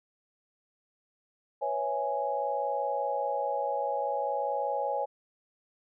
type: chord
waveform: sine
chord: C# minor seventh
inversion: third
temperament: equal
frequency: 493.9 / 554.4 / 659.3 / 830.6 Hz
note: B4 / C#5 / E5 / G#5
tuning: 0 / 0 / 0 / 0 cents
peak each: -37 / -32 / -37 / -31 dBFS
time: 1.61-5.06 s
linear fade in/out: 20 ms
effects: none